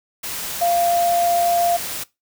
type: tone in noise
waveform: sine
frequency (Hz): 693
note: F5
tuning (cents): -14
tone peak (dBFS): -15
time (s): 0.61-1.77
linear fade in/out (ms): 10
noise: white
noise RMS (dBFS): -28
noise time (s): 0.23-2.04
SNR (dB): +10
effects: noise-tail reverb RT60 0.2 s tail -20 dB re dry